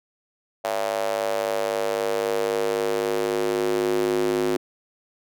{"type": "tone with high-pass filter sweep", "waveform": "square", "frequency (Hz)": 51.9, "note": "G#1", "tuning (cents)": 0, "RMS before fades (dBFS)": -24, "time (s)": [0.64, 4.57], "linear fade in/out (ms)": 5, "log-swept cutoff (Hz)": [630, 330], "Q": 4.4, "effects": []}